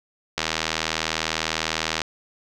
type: click train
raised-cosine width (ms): 0.2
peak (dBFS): -5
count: 132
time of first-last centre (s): 0.38-2.018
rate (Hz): 80
effects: none